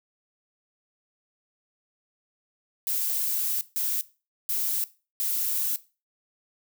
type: noise bursts at uneven times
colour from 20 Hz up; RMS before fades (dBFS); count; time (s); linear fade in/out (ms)
violet; -27; 4; 2.87-3.61 / 3.76-4.01 / 4.49-4.84 / 5.2-5.76; 0
effects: noise-tail reverb RT60 0.3 s tail -17 dB re dry